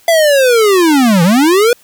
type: linear two-way sweep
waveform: square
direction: down then up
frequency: 680 to 161.6 to 494.2 Hz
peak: -7 dBFS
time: 0.08-1.73 s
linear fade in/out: 2 ms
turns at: 1.23 s
effects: white hiss -47 dBFS RMS until 1.83 s